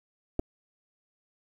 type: clicks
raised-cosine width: 2 ms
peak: -16 dBFS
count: 2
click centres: 0.393 / 0.396 s
effects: 9-bit